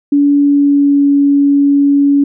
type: tone with pitch glide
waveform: sine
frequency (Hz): 285.8 to 282.7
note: D4 to C#4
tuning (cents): -47 to +34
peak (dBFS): -6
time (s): 0.12-2.24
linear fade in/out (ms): 5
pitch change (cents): -19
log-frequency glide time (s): 0.36-1.08
effects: none